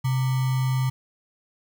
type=tone with sample-and-hold; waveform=sine; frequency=130 Hz; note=C3; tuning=11 cents flat; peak=-20 dBFS; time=0.04-0.9 s; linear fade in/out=10 ms; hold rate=1050 Hz; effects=none